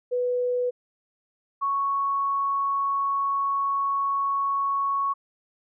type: tone pair in turn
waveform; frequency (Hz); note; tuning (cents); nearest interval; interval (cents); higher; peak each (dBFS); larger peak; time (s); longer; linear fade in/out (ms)
sine; 493.9 / 1108.8; B4 / C#6; 0 / 0; octave + major second; 1400; second; -22; neither; 0.11-0.71 / 1.61-5.14; second; 20
effects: none